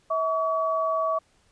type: tone pair together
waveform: sine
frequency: 645.4 / 1135 Hz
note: E5 / C#6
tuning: -37 / +41 cents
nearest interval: minor seventh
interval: 978 cents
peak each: -25 dBFS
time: 0.1-1.19 s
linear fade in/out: 10 ms
effects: pink hiss -64 dBFS RMS until 1.51 s + resampled to 22050 Hz